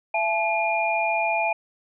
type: tone cluster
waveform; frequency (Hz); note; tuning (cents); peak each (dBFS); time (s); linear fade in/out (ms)
sine; 673 / 859 / 2419; E5 / A5 / D#7; +36 / -42 / -49; -25; 0.14-1.53; 5
effects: none